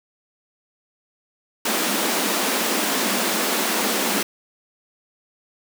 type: high-pass noise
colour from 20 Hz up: pink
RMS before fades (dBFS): -22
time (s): 1.65-4.23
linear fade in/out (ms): 5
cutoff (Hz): 190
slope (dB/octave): 96
effects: none